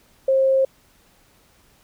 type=tone; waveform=sine; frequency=533 Hz; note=C5; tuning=32 cents sharp; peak=-14 dBFS; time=0.28-0.65 s; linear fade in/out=5 ms; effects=pink hiss -57 dBFS RMS until 1.83 s